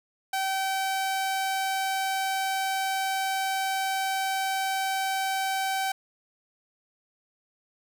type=tone; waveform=sawtooth; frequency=770 Hz; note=G5; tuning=31 cents flat; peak=-22 dBFS; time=0.33-5.92 s; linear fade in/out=5 ms; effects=none